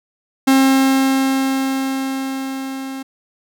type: tone with level ramp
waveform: 45% pulse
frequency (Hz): 267.4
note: C4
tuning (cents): +38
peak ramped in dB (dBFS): -9 to -26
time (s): 0.47-3.03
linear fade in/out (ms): 10
effects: none